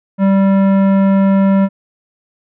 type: tone with tanh clipping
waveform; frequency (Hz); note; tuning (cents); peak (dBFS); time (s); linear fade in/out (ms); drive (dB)
sine; 194.9; G3; -10; -10; 0.18-1.69; 50; 15
effects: none